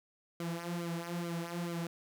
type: tone with flanger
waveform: sawtooth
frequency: 170.8 Hz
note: F3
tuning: 38 cents flat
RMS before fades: -38 dBFS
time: 0.4-1.87 s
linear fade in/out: 2 ms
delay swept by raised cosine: 1.1 to 5.6 ms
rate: 2.3 Hz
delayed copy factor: -0.8
effects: none